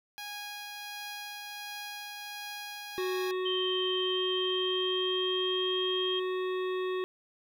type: tone with tremolo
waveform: 10% pulse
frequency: 824 Hz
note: G#5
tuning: 14 cents flat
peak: -30 dBFS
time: 0.18-3.31 s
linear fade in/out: 0 ms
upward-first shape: triangle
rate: 1.4 Hz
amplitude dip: 25%
type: harmonic tone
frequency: 370 Hz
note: F#4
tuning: in tune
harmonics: 1 / 3 / 5 / 7 / 9 / 10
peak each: -30 / -40 / -44 / -47 / -49 / -50 dBFS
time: 2.98-7.04 s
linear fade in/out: 0 ms
type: tone with pitch glide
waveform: sine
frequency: 3136 to 3213 Hz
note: G7 to G7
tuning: 0 to +42 cents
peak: -31 dBFS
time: 3.45-6.2 s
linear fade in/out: 10 ms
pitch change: +42 cents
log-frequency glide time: 3.89-5.79 s
effects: 11-bit